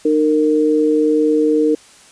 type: tone pair together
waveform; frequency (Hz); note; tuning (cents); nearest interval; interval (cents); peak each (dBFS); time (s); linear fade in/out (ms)
sine; 305 / 461; D#4 / A#4; -34 / -19; perfect fifth; 715; -14; 0.05-1.75; 5
effects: white hiss -45 dBFS RMS until 2.11 s + resampled to 22050 Hz